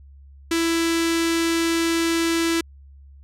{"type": "tone with notch filter", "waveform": "sawtooth", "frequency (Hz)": 332, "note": "E4", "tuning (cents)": 12, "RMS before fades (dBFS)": -21, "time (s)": [0.51, 2.61], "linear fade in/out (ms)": 5, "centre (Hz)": 720, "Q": 0.6, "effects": ["added 69 Hz sine -43 dBFS peak until 3.23 s", "low-pass 11000 Hz 12 dB/octave"]}